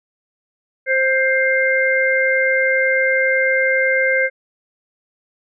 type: harmonic tone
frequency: 526 Hz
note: C5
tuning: 9 cents sharp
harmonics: 1 / 3 / 4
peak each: -18 / -18 / -18 dBFS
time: 0.86-4.3 s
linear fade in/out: 50 ms
effects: none